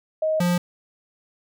sine / square tone pair in turn, 628 / 176.23 Hz, D#5 / F3, +16 / +16 cents, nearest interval octave + minor seventh, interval 2200 cents, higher first, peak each -19 dBFS, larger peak neither, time 0.22-0.4 / 0.4-0.58 s, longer neither, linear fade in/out 5 ms, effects none

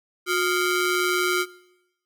sawtooth ring-modulated tone, 879 Hz, A5, 2 cents flat, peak -14 dBFS, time 0.26-1.46 s, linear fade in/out 50 ms, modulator 517 Hz, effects noise-tail reverb RT60 0.9 s tail -20 dB re dry

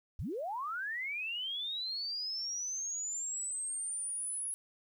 sine linear sweep, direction up, 50.4 to 10548 Hz, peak -35 dBFS, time 0.19-4.54 s, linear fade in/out 0 ms, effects 11-bit

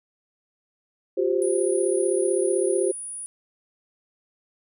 sine chord, F suspended second, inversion none, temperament equal with one note detuned, 356.2 / 392 / 523.3 Hz, F4 / G4 / C5, +34 / 0 / 0 cents, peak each -24 / -23 / -26 dBFS, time 1.17-2.92 s, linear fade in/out 10 ms
sine tone, 9730 Hz, D#9, 40 cents flat, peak -32 dBFS, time 1.42-3.26 s, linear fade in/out 0 ms
effects none

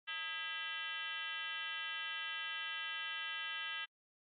sine tone with frequency modulation, 2349 Hz, D7, in tune, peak -39 dBFS, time 0.07-3.86 s, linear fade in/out 20 ms, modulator 360 Hz, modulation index 2.8, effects AAC 48 kbps

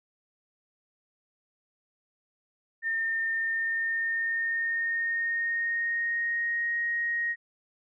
sine tone with pitch glide, 1814 to 1875.8 Hz, A#6 to A#6, -48 to +10 cents, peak -26 dBFS, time 2.82-7.36 s, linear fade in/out 50 ms, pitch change +58 cents, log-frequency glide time 3.38-6.79 s, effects none

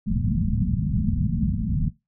white low-pass noise, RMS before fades -23 dBFS, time 0.06-1.9 s, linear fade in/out 20 ms, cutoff 230 Hz, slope 96 dB/octave, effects noise-tail reverb RT60 0.2 s tail -18 dB re dry

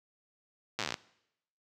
slowing click train, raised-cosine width 0.2 ms, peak -15 dBFS, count 13, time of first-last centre 0.79-0.942 s, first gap 8 ms, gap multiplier 1.08, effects noise-tail reverb RT60 0.8 s tail -21 dB re dry + high-pass 100 Hz 12 dB/octave

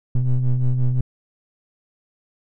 triangle ring-modulated tone, 61.74 Hz, B1, in tune, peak -10 dBFS, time 0.15-1.01 s, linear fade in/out 5 ms, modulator 64.6 Hz, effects none

